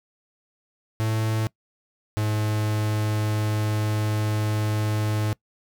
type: tone pair in turn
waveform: 45% pulse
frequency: 110 / 106.75 Hz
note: A2 / G#2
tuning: 0 / +48 cents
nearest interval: minor second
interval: 52 cents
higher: first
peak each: -22 dBFS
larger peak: neither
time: 1-1.47 / 2.17-5.33 s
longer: second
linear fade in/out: 0 ms
effects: noise-tail reverb RT60 0.1 s tail -23 dB re dry